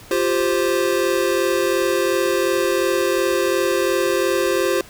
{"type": "chord", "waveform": "square", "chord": "F suspended second", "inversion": "none", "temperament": "equal", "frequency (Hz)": [349.2, 392, 523.3], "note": ["F4", "G4", "C5"], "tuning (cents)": [0, 0, 0], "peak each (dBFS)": -22, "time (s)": [0.11, 4.81], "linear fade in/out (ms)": 2, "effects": ["pink hiss -43 dBFS RMS until 4.89 s"]}